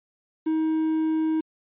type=tone with quantisation; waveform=triangle; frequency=316.6 Hz; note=D#4; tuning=30 cents sharp; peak=-19 dBFS; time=0.46-1.41 s; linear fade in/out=10 ms; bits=8; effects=resampled to 8000 Hz